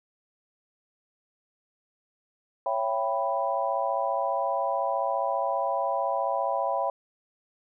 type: chord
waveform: sine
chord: C# half-diminished seventh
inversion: none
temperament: equal with one note detuned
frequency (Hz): 554.4 / 669.6 / 784 / 987.8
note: C#5 / E5 / G5 / B5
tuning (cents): 0 / +27 / 0 / 0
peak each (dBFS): -30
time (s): 2.66-6.9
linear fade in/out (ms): 2
effects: none